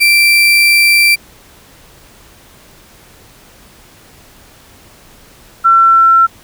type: tone pair in turn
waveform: 35% pulse / sine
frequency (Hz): 2349 / 1350.2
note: D7 / E6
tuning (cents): 0 / +41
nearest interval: minor seventh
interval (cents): 959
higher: first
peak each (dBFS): -4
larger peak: neither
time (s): 0-1.16 / 5.64-6.27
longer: first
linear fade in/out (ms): 20
effects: pink hiss -42 dBFS RMS until 6.43 s